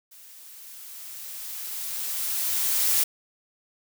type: noise with level ramp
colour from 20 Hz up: blue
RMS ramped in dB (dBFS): -49 to -21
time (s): 0.11-3.04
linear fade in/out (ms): 10
effects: none